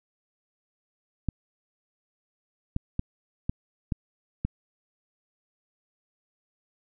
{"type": "clicks", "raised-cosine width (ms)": 5, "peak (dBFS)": -14, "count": 6, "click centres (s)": [1.287, 2.764, 2.994, 3.495, 3.922, 4.45], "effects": []}